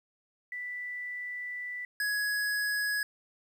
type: tone pair in turn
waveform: sine / square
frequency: 1975.5 / 1673.7 Hz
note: B6 / G#6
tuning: 0 / +13 cents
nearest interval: minor third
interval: 287 cents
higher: first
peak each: -35 / -29 dBFS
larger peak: second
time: 0.52-1.85 / 2-3.03 s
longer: first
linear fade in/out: 2 ms
effects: 11-bit